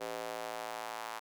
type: tone with high-pass filter sweep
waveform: square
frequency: 56.6 Hz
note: A1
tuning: 50 cents sharp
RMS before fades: -41 dBFS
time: 0-1.2 s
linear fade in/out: 20 ms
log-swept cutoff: 500 to 930 Hz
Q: 2
effects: none